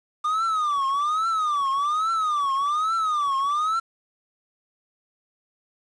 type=tone with vibrato; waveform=triangle; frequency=1204 Hz; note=D6; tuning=43 cents sharp; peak=-19 dBFS; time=0.24-3.8 s; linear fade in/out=10 ms; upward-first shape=triangle; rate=1.2 Hz; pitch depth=210 cents each way; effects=resampled to 22050 Hz + 8-bit